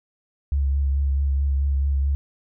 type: tone with vibrato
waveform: sine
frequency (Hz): 69.3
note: C#2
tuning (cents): 0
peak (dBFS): -18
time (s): 0.52-2.15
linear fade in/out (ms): 0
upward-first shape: triangle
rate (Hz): 4.6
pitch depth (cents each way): 33
effects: none